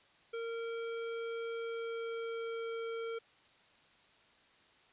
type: tone with pitch glide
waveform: square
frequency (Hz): 460.4 to 457.2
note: A#4 to A#4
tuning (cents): -22 to -34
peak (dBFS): -38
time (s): 0.33-3.19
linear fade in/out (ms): 10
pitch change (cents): -12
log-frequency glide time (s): 1.53-2.83
effects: white hiss -65 dBFS RMS until 4.92 s + resampled to 8000 Hz